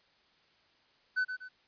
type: tone with echo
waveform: triangle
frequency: 1506 Hz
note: F#6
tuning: 30 cents sharp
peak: -25 dBFS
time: 1.16-1.25 s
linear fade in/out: 20 ms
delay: 120 ms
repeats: 2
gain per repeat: -8 dB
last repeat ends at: 1.49 s
effects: white hiss -67 dBFS RMS until 1.67 s + resampled to 11025 Hz